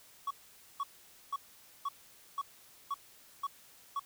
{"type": "tone bursts", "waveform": "triangle", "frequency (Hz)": 1120, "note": "C#6", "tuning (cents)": 18, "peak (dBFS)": -30, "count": 8, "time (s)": [0.27, 3.996], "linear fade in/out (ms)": 5, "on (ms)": 37, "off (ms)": 490, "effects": ["white hiss -59 dBFS RMS until 4.05 s"]}